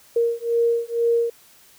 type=beating tone pair; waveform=sine; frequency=466.2 / 468.3 Hz; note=A#4 / A#4; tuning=0 / +8 cents; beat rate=2.1 Hz; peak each=-21 dBFS; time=0.16-1.3 s; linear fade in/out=5 ms; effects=white hiss -52 dBFS RMS until 1.78 s